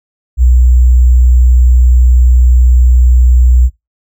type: tone with sample-and-hold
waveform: sine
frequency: 61.74 Hz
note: B1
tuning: in tune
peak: -3 dBFS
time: 0.37-3.7 s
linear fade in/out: 50 ms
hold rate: 7350 Hz
effects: noise-tail reverb RT60 0.2 s tail -21 dB re dry